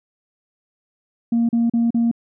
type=tone bursts; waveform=sine; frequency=233.1 Hz; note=A#3; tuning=in tune; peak=-13 dBFS; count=4; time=1.32-2.114 s; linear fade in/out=5 ms; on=170 ms; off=38 ms; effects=tanh soft clip ceiling -12 dBFS